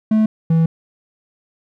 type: tone pair in turn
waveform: triangle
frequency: 217.3 / 163.36 Hz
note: A3 / E3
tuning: -21 / -15 cents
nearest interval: perfect fourth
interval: 494 cents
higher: first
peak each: -9 dBFS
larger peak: neither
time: 0.11-0.26 / 0.5-0.66 s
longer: second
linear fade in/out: 5 ms
effects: none